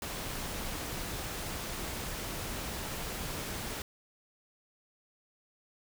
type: noise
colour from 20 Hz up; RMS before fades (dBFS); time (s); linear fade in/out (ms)
pink; -38; 0.02-3.82; 2
effects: none